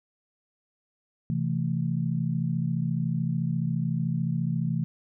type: chord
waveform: sine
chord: A minor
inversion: first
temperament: equal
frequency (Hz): 130.81 / 164.81 / 220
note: C3 / E3 / A3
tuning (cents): 0 / 0 / 0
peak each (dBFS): -29 / -27 / -32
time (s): 1.3-4.84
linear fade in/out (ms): 0
effects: none